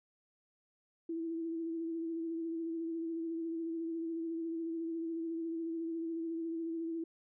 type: tone with vibrato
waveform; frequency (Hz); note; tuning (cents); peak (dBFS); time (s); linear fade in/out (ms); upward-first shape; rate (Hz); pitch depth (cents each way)
sine; 329.6; E4; 0; -35; 1.09-7.04; 5; sine; 14; 27
effects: none